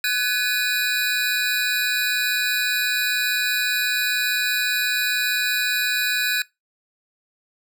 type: tone cluster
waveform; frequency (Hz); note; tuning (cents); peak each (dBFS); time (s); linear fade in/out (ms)
square; 1505 / 1697 / 2466 / 3961; F#6 / G#6 / D#7 / B7; +29 / +37 / -16 / +4; -26; 0.04-6.42; 2
effects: noise-tail reverb RT60 0.2 s tail -22 dB re dry